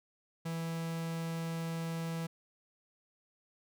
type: tone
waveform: 45% pulse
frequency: 164.81 Hz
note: E3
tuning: in tune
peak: -35 dBFS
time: 0.45-2.27 s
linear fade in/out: 10 ms
effects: none